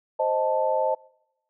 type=chord; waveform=sine; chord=A diminished; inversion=first; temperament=equal; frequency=523.3 / 622.3 / 880 Hz; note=C5 / Eb5 / A5; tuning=0 / 0 / 0 cents; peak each=-25 dBFS; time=0.19-0.95 s; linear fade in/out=10 ms; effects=noise-tail reverb RT60 0.9 s tail -26 dB re dry